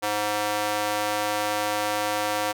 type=tone with high-pass filter; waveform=square; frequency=104.7 Hz; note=G#2; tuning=15 cents sharp; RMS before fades=-26 dBFS; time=0.02-2.53 s; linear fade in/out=20 ms; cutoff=620 Hz; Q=1.2; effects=none